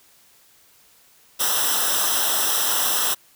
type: noise with comb filter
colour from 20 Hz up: white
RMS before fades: -21 dBFS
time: 1.39-3.15 s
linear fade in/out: 20 ms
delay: 0.44 ms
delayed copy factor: -0.95
effects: white hiss -55 dBFS RMS until 3.35 s